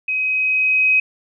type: tone with level ramp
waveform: sine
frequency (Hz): 2529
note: D#7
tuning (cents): +28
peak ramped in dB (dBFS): -18 to -11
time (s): 0.08-1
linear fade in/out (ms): 5
effects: none